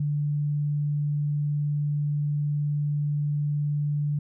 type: tone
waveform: sine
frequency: 146.83 Hz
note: D3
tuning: in tune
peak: -23 dBFS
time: 0-4.19 s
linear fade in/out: 5 ms
effects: none